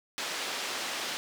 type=band-pass noise; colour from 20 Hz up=white; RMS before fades=-35 dBFS; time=0.18-1.17 s; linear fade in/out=0 ms; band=310 to 4600 Hz; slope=12 dB/octave; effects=none